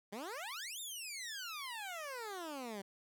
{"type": "exponential two-way sweep", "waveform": "15% pulse", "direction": "up then down", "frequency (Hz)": [190, 3729, 190], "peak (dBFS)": -36, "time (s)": [0.12, 2.82], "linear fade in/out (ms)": 10, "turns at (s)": 0.8, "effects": []}